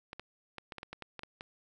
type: clicks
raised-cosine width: 0.3 ms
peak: -26 dBFS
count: 11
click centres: 0.131 / 0.196 / 0.583 / 0.722 / 0.783 / 0.831 / 0.93 / 1.023 / 1.193 / 1.234 / 1.409 s
effects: none